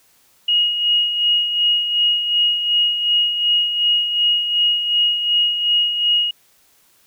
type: tone with tremolo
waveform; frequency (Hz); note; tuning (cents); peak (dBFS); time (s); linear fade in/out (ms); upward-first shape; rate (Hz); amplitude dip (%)
sine; 2881; F#7; -47; -12; 0.48-6.31; 5; sine; 2.7; 55
effects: white hiss -56 dBFS RMS until 7.06 s